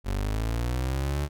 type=linear sweep; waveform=30% pulse; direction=up; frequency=46.25 to 74 Hz; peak=-23 dBFS; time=0.04-1.29 s; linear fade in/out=50 ms; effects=none